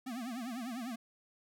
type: tone with vibrato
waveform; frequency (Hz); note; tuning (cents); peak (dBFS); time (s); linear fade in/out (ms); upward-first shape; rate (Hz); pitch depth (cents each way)
square; 242.3; B3; -33; -39; 0.06-0.96; 10; triangle; 10; 190
effects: none